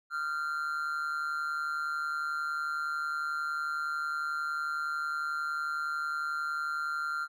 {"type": "tone with amplitude modulation", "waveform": "triangle", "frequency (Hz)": 1384, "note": "F6", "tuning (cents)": -16, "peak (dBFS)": -26, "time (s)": [0.1, 7.28], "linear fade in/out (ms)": 50, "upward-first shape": "sine", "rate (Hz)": 151, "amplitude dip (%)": 65, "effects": []}